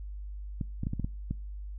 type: clicks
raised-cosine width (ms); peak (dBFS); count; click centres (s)
5; -19; 7; 0.612 / 0.834 / 0.869 / 0.934 / 0.997 / 1.045 / 1.31
effects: noise-tail reverb RT60 0.4 s tail -25 dB re dry + added 50 Hz sine -37 dBFS peak until 1.78 s